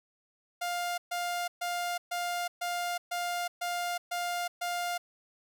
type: tone bursts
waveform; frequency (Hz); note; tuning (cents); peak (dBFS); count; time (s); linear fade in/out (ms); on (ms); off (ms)
sawtooth; 703; F5; +11; -27; 9; 0.61-4.98; 10; 370; 130
effects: none